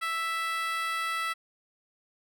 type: tone with high-pass filter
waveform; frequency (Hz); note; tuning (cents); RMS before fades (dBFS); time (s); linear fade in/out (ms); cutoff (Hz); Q
10% pulse; 659.3; E5; 0; -31; 0.01-1.34; 20; 1500; 7.8
effects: none